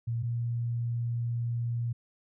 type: tone pair in turn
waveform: sine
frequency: 116.54 / 118.24 Hz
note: A#2 / A#2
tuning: 0 / +25 cents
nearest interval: unison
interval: 25 cents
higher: second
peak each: -28 dBFS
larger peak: neither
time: 0.07-0.23 / 0.23-1.93 s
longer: second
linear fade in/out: 10 ms
effects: none